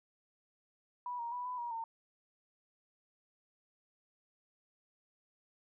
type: tone with pitch steps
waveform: sine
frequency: 981 / 938 / 983 / 997 / 952 / 910 Hz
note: B5 / A#5 / B5 / B5 / A#5 / A#5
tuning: -12 / +11 / -8 / +16 / +36 / -42 cents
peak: -37 dBFS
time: 1.06-1.84 s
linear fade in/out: 2 ms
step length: 130 ms
effects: none